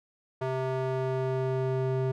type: tone with band-pass filter sweep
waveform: square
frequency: 130.8 Hz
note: C3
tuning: in tune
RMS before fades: -29 dBFS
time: 0.41-2.12 s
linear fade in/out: 10 ms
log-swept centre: 640 to 330 Hz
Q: 0.99
effects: none